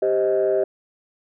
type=chord; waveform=sine; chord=C minor; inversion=second; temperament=just; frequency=392.4 / 523.3 / 627.9 Hz; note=G4 / C5 / Eb5; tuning=+2 / 0 / +16 cents; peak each=-19 / -23 / -20 dBFS; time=0.02-0.64 s; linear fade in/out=5 ms; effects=tanh soft clip ceiling -11 dBFS